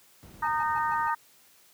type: noise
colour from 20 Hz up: brown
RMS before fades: -44 dBFS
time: 0.23-1.08 s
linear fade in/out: 0 ms
type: harmonic tone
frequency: 307.6 Hz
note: D#4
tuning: 20 cents flat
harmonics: 3 / 4 / 5 / 6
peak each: -27 / -30 / -35 / -36 dBFS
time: 0.42-1.15 s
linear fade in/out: 10 ms
type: tone bursts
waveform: triangle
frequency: 851 Hz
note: G#5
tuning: 42 cents sharp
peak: -33 dBFS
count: 5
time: 0.44-1.105 s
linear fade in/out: 5 ms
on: 37 ms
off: 120 ms
effects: white hiss -59 dBFS RMS until 1.73 s + high-pass 80 Hz 12 dB/octave